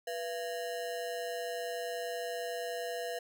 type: ring-modulated tone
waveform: square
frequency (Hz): 584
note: D5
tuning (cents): -10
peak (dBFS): -33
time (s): 0.07-3.19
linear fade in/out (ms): 5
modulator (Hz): 94.7
effects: none